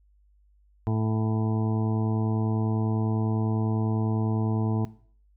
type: harmonic tone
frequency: 110 Hz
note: A2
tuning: in tune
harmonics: 1 / 2 / 3 / 4 / 6 / 7 / 8 / 9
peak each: -24 / -30 / -34 / -36 / -40 / -41 / -42 / -43 dBFS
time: 0.87-4.85 s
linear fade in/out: 0 ms
effects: noise-tail reverb RT60 0.5 s tail -18 dB re dry + added 50 Hz sine -58 dBFS peak until 5.36 s